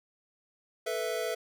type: chord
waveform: square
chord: A suspended second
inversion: none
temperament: equal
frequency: 440 / 493.9 / 659.3 Hz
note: A4 / B4 / E5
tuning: 0 / 0 / 0 cents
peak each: -36 / -36 / -35 dBFS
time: 0.86-1.35 s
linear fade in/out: 10 ms
effects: none